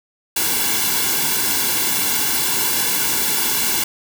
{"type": "noise with comb filter", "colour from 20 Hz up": "white", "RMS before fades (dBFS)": -19, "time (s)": [0.36, 3.84], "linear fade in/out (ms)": 5, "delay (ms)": 1.6, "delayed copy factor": -0.8, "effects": []}